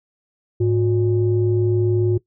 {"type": "tone pair together", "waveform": "sine", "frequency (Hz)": [106.85, 359.4], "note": ["G#2", "F4"], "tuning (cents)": [50, 50], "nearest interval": "octave + major sixth", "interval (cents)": 2100, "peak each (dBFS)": -17, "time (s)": [0.6, 2.18], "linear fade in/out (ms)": 10, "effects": ["noise-tail reverb RT60 0.1 s tail -19 dB re dry", "tanh soft clip ceiling -8 dBFS"]}